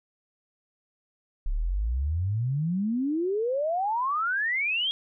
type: exponential sweep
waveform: sine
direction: up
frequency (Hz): 32.7 to 3313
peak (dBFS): -24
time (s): 1.46-4.91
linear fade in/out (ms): 0
effects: none